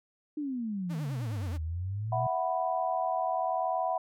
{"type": "exponential two-way sweep", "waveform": "sine", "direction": "down then up", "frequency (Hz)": [308, 77.78, 127.9], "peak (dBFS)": -31, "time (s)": [0.37, 2.27], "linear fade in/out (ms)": 5, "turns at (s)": 1.62}
{"type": "tone with vibrato", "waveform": "sawtooth", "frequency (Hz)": 258.3, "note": "C4", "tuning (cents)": -22, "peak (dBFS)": -38, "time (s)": [0.89, 1.58], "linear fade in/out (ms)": 20, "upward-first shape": "sine", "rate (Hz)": 9.5, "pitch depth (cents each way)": 290}
{"type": "chord", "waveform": "sine", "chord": "E suspended second", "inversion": "none", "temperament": "equal", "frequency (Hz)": [659.3, 740, 987.8], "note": ["E5", "F#5", "B5"], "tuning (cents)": [0, 0, 0], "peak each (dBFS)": [-32, -30, -34], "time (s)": [2.12, 3.98], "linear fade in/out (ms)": 5}
{"effects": []}